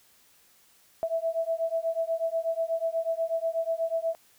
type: beating tone pair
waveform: sine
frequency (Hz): 654 / 662.2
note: E5 / E5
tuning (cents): -14 / +8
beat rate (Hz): 8.2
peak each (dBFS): -29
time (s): 1.03-4.15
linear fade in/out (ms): 0
effects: white hiss -61 dBFS RMS until 4.38 s